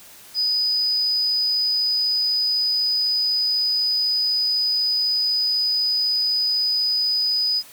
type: tone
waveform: sine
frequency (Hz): 4978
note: D#8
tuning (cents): 0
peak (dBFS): -18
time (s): 0.34-7.63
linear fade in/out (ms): 50
effects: white hiss -45 dBFS RMS until 7.72 s